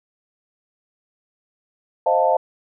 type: chord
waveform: sine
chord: F dominant seventh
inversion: second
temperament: equal with one note detuned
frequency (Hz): 523.3 / 622.3 / 698.5 / 884.6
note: C5 / Eb5 / F5 / A5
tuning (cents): 0 / 0 / 0 / +9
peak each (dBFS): -20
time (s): 2.06-2.37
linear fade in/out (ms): 5
effects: none